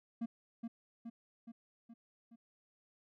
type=tone with echo; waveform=triangle; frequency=231 Hz; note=A#3; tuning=16 cents flat; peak=-33 dBFS; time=0.21-0.26 s; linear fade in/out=10 ms; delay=420 ms; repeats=5; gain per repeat=-4 dB; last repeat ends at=2.36 s; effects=none